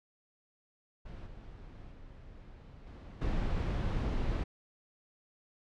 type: noise with level steps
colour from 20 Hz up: brown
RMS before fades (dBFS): -45 / -49 / -51 / -47 / -32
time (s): 1.05-4.44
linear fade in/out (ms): 10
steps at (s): 1.26 / 1.91 / 2.86 / 3.21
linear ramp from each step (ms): 10
effects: low-pass 4000 Hz 12 dB/octave